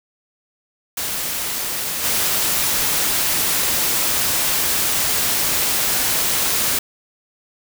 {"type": "noise with level steps", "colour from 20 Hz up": "white", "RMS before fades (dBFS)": [-24, -19], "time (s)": [0.97, 6.79], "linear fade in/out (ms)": 5, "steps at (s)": 2.03, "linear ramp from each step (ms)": 20, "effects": []}